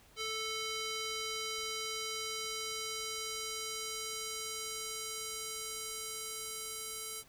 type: tone with band-pass filter sweep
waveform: square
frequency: 440 Hz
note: A4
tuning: in tune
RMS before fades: -40 dBFS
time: 0.16-7.24 s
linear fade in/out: 50 ms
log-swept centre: 4000 to 9800 Hz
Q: 0.96
effects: pink hiss -62 dBFS RMS until 7.28 s